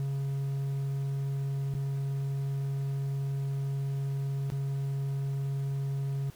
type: tone with dropouts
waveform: triangle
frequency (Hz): 137.7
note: C#3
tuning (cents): -11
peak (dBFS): -27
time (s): 0-6.3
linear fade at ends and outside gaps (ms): 0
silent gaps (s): 1.739-1.75 / 4.501-4.521
effects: pink hiss -56 dBFS RMS until 6.35 s